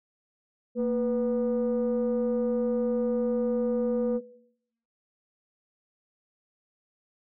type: tone pair together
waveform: sine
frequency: 230 / 491.5 Hz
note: A#3 / B4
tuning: -23 / -8 cents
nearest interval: octave + minor second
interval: 1315 cents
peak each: -25 dBFS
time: 0.75-4.21 s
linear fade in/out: 50 ms
effects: noise-tail reverb RT60 0.8 s tail -20 dB re dry + tanh soft clip ceiling -20 dBFS